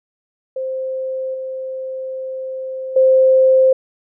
sine tone with level steps, 523.3 Hz, C5, in tune, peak -20 / -23 / -8 dBFS, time 0.56-3.73 s, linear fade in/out 5 ms, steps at 1.34 / 2.96 s, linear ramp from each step 5 ms, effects none

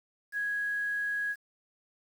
sine tone with quantisation, 1661.2 Hz, G#6, in tune, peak -29 dBFS, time 0.32-1.36 s, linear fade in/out 50 ms, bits 9, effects none

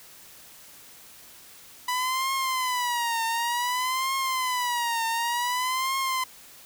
sawtooth tone with vibrato, 987.8 Hz, B5, in tune, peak -21 dBFS, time 1.88-6.24 s, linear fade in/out 5 ms, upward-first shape triangle, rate 0.55 Hz, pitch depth 150 cents each way, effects white hiss -49 dBFS RMS until 6.65 s

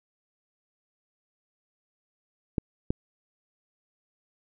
clicks, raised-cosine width 3 ms, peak -12 dBFS, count 2, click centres 2.582 / 2.905 s, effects none

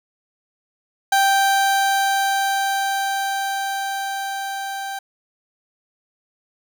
30% pulse tone with level ramp, 784 Hz, G5, in tune, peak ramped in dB -11 to -24 dBFS, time 1.12-4.99 s, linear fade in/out 5 ms, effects none

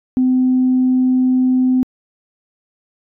sine tone, 255.7 Hz, C4, 40 cents flat, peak -10 dBFS, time 0.17-1.83 s, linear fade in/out 0 ms, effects tanh soft clip ceiling -6 dBFS

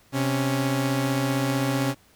sawtooth tone pair together, 130.81 / 277.2 Hz, C3 / C#4, 0 / 0 cents, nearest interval octave + minor second, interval 1300 cents, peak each -21 dBFS, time 0.12-1.95 s, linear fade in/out 50 ms, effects pink hiss -58 dBFS RMS until 2.15 s

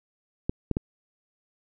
clicks, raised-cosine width 3 ms, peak -12 dBFS, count 3, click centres 0.495 / 0.713 / 0.769 s, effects none

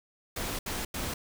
pink noise bursts at uneven times, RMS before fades -34 dBFS, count 3, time 0.36-0.59 / 0.66-0.85 / 0.94-1.14 s, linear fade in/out 5 ms, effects none

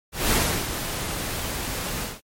pink noise with ADSR envelope, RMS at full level -20 dBFS, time 0.12-2.21 s, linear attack 190 ms, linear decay 350 ms, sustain -9 dB, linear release 190 ms, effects MP3 64 kbps

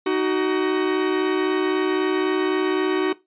45% pulse tone pair together, 311.1 / 374.9 Hz, D#4 / F#4, 0 / +23 cents, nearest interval minor third, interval 323 cents, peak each -24 / -20 dBFS, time 0.06-3.13 s, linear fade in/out 5 ms, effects noise-tail reverb RT60 0.2 s tail -18 dB re dry + resampled to 8000 Hz

